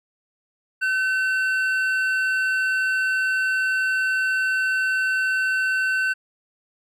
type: tone pair together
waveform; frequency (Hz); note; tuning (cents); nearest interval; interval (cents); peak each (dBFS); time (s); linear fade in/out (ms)
triangle; 1524.9 / 2717; G6 / F7; -48 / -48; minor seventh; 1000; -18 / -28; 0.81-6.14; 20
effects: none